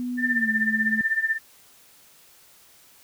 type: tone with pitch glide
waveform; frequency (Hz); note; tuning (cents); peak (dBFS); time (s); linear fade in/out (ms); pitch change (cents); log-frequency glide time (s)
sine; 246.9 to 218.7; B3 to A3; 0 to -10; -26; 0-1.01; 0; -210; 0.3-0.49
type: tone with tremolo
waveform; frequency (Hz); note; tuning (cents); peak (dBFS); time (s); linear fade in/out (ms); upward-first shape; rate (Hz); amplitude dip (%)
sine; 1787; A6; +26; -17; 0.17-1.39; 50; triangle; 16; 90
effects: white hiss -54 dBFS RMS until 3.03 s